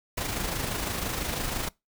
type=noise with amplitude modulation; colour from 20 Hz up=pink; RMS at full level=-29 dBFS; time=0.17-1.69 s; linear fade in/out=10 ms; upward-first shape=sine; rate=26 Hz; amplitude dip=45%; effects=noise-tail reverb RT60 0.2 s tail -23 dB re dry

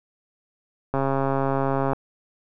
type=click train; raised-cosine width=1 ms; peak=-10 dBFS; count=136; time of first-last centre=0.94-1.933 s; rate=136 Hz; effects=none

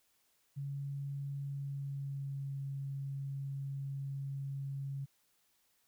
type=tone with pitch glide; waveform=sine; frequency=140 to 137.91 Hz; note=C#3 to C#3; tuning=+18 to -9 cents; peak=-37 dBFS; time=0.56-5.06 s; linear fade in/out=20 ms; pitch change=-27 cents; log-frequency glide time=1.43-2.6 s; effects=white hiss -74 dBFS RMS until 5.87 s

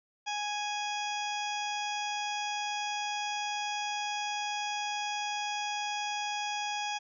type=harmonic tone; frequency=830.6 Hz; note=G#5; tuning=in tune; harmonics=1 / 2 / 3 / 4 / 6 / 7 / 8; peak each=-34 / -43 / -39 / -40 / -44 / -47 / -48 dBFS; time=0.26-6.99 s; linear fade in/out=20 ms; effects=none

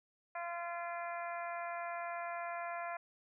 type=harmonic tone; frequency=343.6 Hz; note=F4; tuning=28 cents flat; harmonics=2 / 3 / 4 / 5 / 6 / 7; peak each=-41 / -45 / -47 / -49 / -51 / -52 dBFS; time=0.35-2.97 s; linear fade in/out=5 ms; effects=none

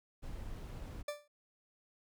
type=noise; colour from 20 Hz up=brown; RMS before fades=-44 dBFS; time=0.22-1.03 s; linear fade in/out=20 ms
type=tone with exponential decay; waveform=40% pulse; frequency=588 Hz; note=D5; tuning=2 cents sharp; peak=-33 dBFS; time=1.08-1.28 s; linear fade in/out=5 ms; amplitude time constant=42 ms
effects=none

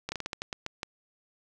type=slowing click train; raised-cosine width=0.2 ms; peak=-16 dBFS; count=10; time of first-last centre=0.09-0.831 s; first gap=30 ms; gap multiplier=1.24; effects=none

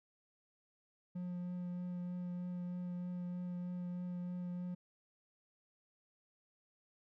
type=tone with vibrato; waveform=triangle; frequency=178.2 Hz; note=F3; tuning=35 cents sharp; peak=-37 dBFS; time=1.15-4.75 s; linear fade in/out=10 ms; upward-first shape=triangle; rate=3.2 Hz; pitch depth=12 cents each way; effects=none

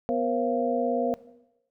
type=tone cluster; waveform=sine; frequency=246.3 / 475 / 533 / 688 Hz; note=B3 / A#4 / C5 / F5; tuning=-5 / +33 / +32 / -26 cents; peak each=-29 dBFS; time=0.09-1.14 s; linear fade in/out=0 ms; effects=noise-tail reverb RT60 0.9 s tail -17 dB re dry

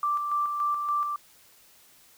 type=tone with tremolo; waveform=sine; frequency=1174.7 Hz; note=D6; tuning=in tune; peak=-23 dBFS; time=0.03-1.16 s; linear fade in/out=2 ms; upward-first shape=square; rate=3.5 Hz; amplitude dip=40%; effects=white hiss -57 dBFS RMS until 2.17 s

